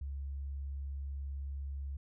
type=tone; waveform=sine; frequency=69.3 Hz; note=C#2; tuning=in tune; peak=-37 dBFS; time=0.01-1.97 s; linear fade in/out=5 ms; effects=none